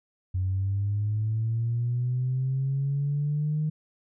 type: linear sweep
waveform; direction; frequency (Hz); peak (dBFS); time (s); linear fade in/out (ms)
sine; up; 91.4 to 154.7; -23; 0.34-3.7; 10
effects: tanh soft clip ceiling -19 dBFS